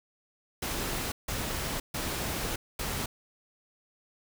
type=noise bursts at uneven times; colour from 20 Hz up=pink; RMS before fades=-33 dBFS; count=4; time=0.62-1.12 / 1.28-1.8 / 1.94-2.56 / 2.79-3.06 s; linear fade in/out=5 ms; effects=none